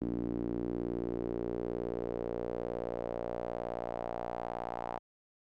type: tone with band-pass filter sweep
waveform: sawtooth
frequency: 58.9 Hz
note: A#1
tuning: 19 cents sharp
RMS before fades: -37 dBFS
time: 0.01-4.99 s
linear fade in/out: 10 ms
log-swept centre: 290 to 800 Hz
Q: 3.1
effects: none